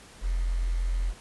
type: tone with quantisation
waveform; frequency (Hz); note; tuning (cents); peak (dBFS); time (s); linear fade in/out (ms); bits
sine; 43.02; F1; -25; -24; 0.21-1.14; 50; 8
effects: pink hiss -50 dBFS RMS until 1.2 s + resampled to 24000 Hz